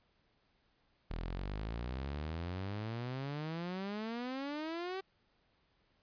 sawtooth exponential sweep, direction up, 39.13 to 389.2 Hz, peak -34 dBFS, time 1.1-5.01 s, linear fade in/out 10 ms, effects pink hiss -74 dBFS RMS until 6.02 s + resampled to 11025 Hz

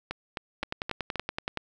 two click trains, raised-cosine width 0.3 ms, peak -16 / -14 dBFS, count 5 / 11, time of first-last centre 0.11-1.157 / 0.63-1.573 s, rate 3.82 / 10.6 Hz, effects none

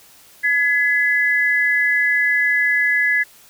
sine tone pair together, 1691 / 2017 Hz, G#6 / B6, +31 / +36 cents, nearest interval minor third, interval 305 cents, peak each -17 dBFS, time 0.43-3.24 s, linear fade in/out 20 ms, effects white hiss -48 dBFS RMS until 3.49 s

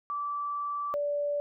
sine tone pair in turn, 1161 / 580.5 Hz, D6 / D5, -20 / -20 cents, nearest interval octave, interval 1200 cents, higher first, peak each -30 / -27 dBFS, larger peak second, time 0.1-0.94 / 0.94-1.4 s, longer first, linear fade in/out 0 ms, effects none

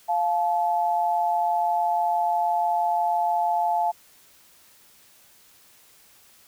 sine tone pair together, 698.5 / 864.6 Hz, F5 / A5, 0 / -31 cents, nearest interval major third, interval 369 cents, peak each -23 dBFS, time 0.08-3.92 s, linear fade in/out 20 ms, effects white hiss -55 dBFS RMS until 6.47 s

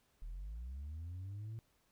sine linear sweep, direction up, 37.23 to 114.7 Hz, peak -40 dBFS, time 0.22-1.59 s, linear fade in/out 0 ms, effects tanh soft clip ceiling -41 dBFS + pink hiss -75 dBFS RMS until 1.91 s

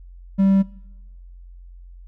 triangle tone, 194.5 Hz, G3, 13 cents flat, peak -11 dBFS, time 0.38-0.63 s, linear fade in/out 20 ms, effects noise-tail reverb RT60 1.0 s tail -23 dB re dry + added 44 Hz sine -39 dBFS peak until 2.07 s

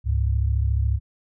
sine tone pair together, 69 / 103.09 Hz, C#2 / G#2, -7 / -12 cents, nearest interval perfect fifth, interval 695 cents, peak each -20 / -23 dBFS, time 0.04-1 s, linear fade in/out 50 ms, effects none

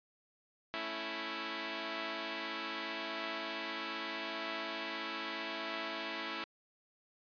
5% pulse chord, A major, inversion none, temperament equal, 220 / 277.2 / 329.6 Hz, A3 / C#4 / E4, 0 / 0 / 0 cents, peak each -34 / -34 / -28 dBFS, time 0.74-6.44 s, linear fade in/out 0 ms, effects resampled to 11025 Hz

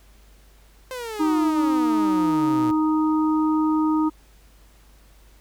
sawtooth exponential sweep, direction down, 523.3 to 116.54 Hz, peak -26 dBFS, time 0.91-2.71 s, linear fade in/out 0 ms
harmonic tone, 311.1 Hz, D#4, in tune, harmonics 1 / 3 / 4, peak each -18 / -28 / -30 dBFS, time 1.19-4.1 s, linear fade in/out 20 ms
effects added 50 Hz sine -50 dBFS peak until 5.4 s + pink hiss -57 dBFS RMS until 5.4 s

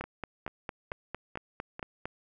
two click trains, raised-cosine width 0.5 ms, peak -20 / -24 dBFS, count 10 / 5, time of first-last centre 0.01-2.055 / 0.04-1.794 s, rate 4.4 / 2.28 Hz, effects none

